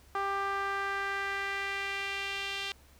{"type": "tone with band-pass filter sweep", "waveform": "sawtooth", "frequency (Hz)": 395.1, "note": "G4", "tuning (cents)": 14, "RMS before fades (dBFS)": -34, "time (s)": [0.15, 2.72], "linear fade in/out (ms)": 2, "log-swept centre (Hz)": [1100, 3200], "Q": 2.2, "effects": ["added 69 Hz sine -58 dBFS peak until 2.99 s", "pink hiss -61 dBFS RMS until 2.99 s"]}